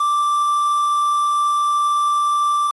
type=tone with quantisation; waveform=triangle; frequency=1174.7 Hz; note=D6; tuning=in tune; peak=-13 dBFS; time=0-2.71 s; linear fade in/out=5 ms; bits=6; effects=AAC 32 kbps